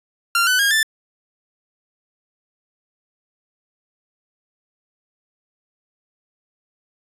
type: tone with pitch steps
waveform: sawtooth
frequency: 1384 / 1500.6 / 1627 / 1764 Hz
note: F6 / F#6 / G#6 / A6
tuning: -16 / +24 / -36 / +4 cents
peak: -11 dBFS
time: 0.35-0.83 s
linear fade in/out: 2 ms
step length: 120 ms
effects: resampled to 32000 Hz